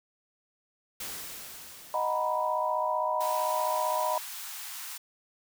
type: noise with exponential decay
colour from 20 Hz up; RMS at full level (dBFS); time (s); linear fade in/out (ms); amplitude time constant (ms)
white; -37; 1-3.95; 5; 640
type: chord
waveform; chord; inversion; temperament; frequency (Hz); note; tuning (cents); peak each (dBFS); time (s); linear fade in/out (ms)
sine; B major seventh; first; equal; 622.3 / 740 / 932.3 / 987.8; D#5 / F#5 / A#5 / B5; 0 / 0 / 0 / 0; -31 / -35 / -34 / -29; 1.94-4.18; 2
type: high-pass noise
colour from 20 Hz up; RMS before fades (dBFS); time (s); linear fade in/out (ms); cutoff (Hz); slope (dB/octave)
white; -40; 3.2-4.98; 10; 790; 48
effects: none